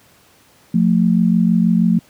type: tone pair together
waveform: sine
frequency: 177 / 223.3 Hz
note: F3 / A3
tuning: +23 / +26 cents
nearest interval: major third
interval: 403 cents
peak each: -13 / -14 dBFS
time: 0.74-1.99 s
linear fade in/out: 5 ms
effects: pink hiss -51 dBFS RMS until 2.09 s + high-pass 100 Hz 12 dB/octave